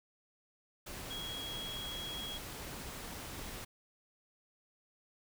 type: tone in noise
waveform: sine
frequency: 3305 Hz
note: G#7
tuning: 9 cents flat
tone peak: -41 dBFS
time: 1.1-2.38 s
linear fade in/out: 10 ms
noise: pink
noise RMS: -45 dBFS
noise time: 0.86-3.65 s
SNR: +1 dB
effects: none